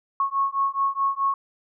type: beating tone pair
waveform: sine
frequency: 1096 / 1100.7 Hz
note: C#6 / C#6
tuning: -20 / -13 cents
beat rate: 4.7 Hz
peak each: -24 / -24 dBFS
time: 0.2-1.34 s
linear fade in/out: 2 ms
effects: none